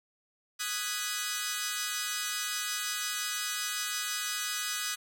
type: chord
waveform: 10% pulse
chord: G# minor seventh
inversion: second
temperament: equal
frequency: 1244.5 / 1480 / 1661.2 / 1975.5 Hz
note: D#6 / F#6 / G#6 / B6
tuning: 0 / 0 / 0 / 0 cents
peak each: -29 dBFS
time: 0.59-4.96 s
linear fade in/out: 20 ms
effects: none